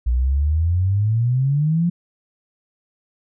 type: exponential sweep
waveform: sine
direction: up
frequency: 58.27 to 176.8 Hz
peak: -15 dBFS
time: 0.06-1.9 s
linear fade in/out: 10 ms
effects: none